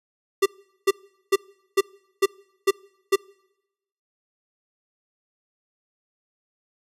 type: tone bursts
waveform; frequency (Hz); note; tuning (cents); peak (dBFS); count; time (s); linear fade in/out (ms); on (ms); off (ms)
square; 392; G4; 0; -15; 7; 0.42-3.16; 10; 40; 410
effects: noise-tail reverb RT60 0.9 s tail -26 dB re dry + resampled to 32000 Hz